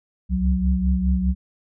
sine tone cluster, 64.8 / 69.7 / 184.9 Hz, C2 / C#2 / F#3, -16 / +10 / -1 cents, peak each -21 / -23 / -21 dBFS, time 0.29-1.35 s, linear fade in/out 50 ms, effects none

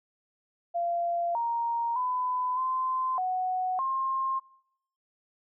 sine tone with pitch steps, 689 / 934 / 1004 / 1034 / 740 / 1063 Hz, F5 / A#5 / B5 / C6 / F#5 / C6, -24 / +3 / +28 / -21 / 0 / +27 cents, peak -26 dBFS, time 0.74-4.4 s, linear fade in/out 20 ms, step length 610 ms, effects noise-tail reverb RT60 0.8 s tail -25 dB re dry

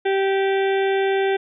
harmonic tone, 389.1 Hz, G4, 13 cents flat, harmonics 1 / 2 / 4 / 5 / 6 / 7 / 8 / 9, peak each -18 / -25 / -29 / -33 / -34 / -39 / -40 / -37 dBFS, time 0.05-1.37 s, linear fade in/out 10 ms, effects none

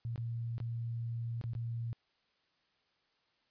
sine tone with dropouts, 116.54 Hz, A#2, in tune, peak -35 dBFS, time 0.05-1.93 s, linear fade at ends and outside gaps 0 ms, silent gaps 0.159-0.178 / 0.581-0.602 / 1.413-1.439 / 1.534-1.551 s, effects white hiss -75 dBFS RMS until 3.5 s + resampled to 11025 Hz

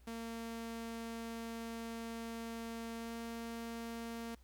sawtooth tone with pitch glide, 229.1 to 230.8 Hz, A#3 to A#3, -30 to -17 cents, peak -38 dBFS, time 0.07-4.35 s, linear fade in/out 5 ms, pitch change +13 cents, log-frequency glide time 2.96-3.13 s, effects added 60 Hz sine -59 dBFS peak until 4.43 s + pink hiss -71 dBFS RMS until 4.43 s

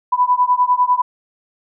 sine beating tone pair, 987.8 / 997.8 Hz, B5 / B5, 0 / +17 cents, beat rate 10 Hz, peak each -15 dBFS, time 0.12-1.02 s, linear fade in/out 10 ms, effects none

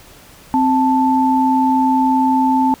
sine tone pair together, 261.6 / 880 Hz, C4 / A5, 0 / 0 cents, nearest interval octave + major sixth, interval 2100 cents, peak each -14 dBFS, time 0.54-2.74 s, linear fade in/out 0 ms, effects pink hiss -43 dBFS RMS until 2.8 s

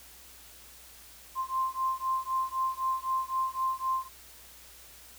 sine beating tone pair, 1046.5 / 1050.4 Hz, C6 / C6, 0 / +6 cents, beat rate 3.9 Hz, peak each -31 dBFS, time 1.35-4.09 s, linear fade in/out 50 ms, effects added 60 Hz sine -60 dBFS peak until 5.18 s + white hiss -52 dBFS RMS until 5.18 s

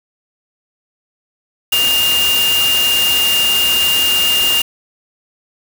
sine tone in noise, 2815 Hz, F7, 13 cents sharp, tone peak -12 dBFS, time 1.72-4.62 s, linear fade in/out 5 ms, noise white, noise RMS -19 dBFS, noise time 1.72-4.62 s, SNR +4 dB, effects none

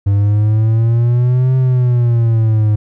triangle exponential two-way sweep, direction up then down, 99 to 130.81 to 105.1 Hz, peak -7 dBFS, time 0.06-2.76 s, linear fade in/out 10 ms, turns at 1.56 s, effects none

